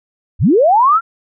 sine linear sweep, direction up, 47.96 to 1396 Hz, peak -7 dBFS, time 0.39-1.01 s, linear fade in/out 50 ms, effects none

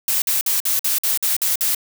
blue noise bursts, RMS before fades -19 dBFS, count 9, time 0.08-1.748 s, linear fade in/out 2 ms, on 140 ms, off 51 ms, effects none

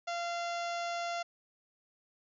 harmonic tone with a mistuned harmonic, 689 Hz, F5, 24 cents flat, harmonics 1 / 2 / 3 / 4 / 5 / 6 / 7 / 8 / 9 / 10, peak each -35 / -41 / -45 / -47 / -49 / -51 / -52 / -53 / -54 / -55 dBFS, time 0.07-1.23 s, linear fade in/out 10 ms, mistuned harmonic 6, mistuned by +35 cents, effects none

